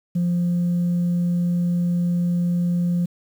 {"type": "tone", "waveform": "sine", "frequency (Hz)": 174.8, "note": "F3", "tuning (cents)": 2, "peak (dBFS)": -16, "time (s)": [0.15, 3.06], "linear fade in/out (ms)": 10, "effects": ["tanh soft clip ceiling -16 dBFS", "8-bit"]}